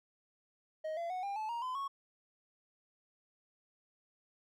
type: tone with pitch steps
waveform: triangle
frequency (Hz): 627 / 679.8 / 737.1 / 799.1 / 866.5 / 939.4 / 1018.6 / 1104.4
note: D#5 / F5 / F#5 / G5 / A5 / A#5 / C6 / C#6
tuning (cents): +13 / -47 / -7 / +33 / -27 / +13 / -47 / -7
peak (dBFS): -34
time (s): 0.84-1.88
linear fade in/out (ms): 10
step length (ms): 130
effects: none